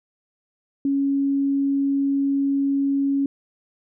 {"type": "tone", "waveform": "sine", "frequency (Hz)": 277.2, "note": "C#4", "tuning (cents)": 0, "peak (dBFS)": -18, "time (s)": [0.85, 3.26], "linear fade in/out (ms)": 2, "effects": []}